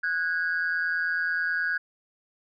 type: tone pair together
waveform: sine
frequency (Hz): 1471.7 / 1641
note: F#6 / G#6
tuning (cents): -10 / -21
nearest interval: major second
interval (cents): 189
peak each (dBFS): -26 / -26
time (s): 0.03-1.78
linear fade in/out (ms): 10
effects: tanh soft clip ceiling -19 dBFS